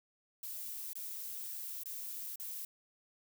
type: noise with dropouts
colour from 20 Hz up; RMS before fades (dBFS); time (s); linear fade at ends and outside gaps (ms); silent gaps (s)
violet; -43; 0.43-2.65; 2; 0.932-0.954 / 1.835-1.857 / 2.358-2.398
effects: none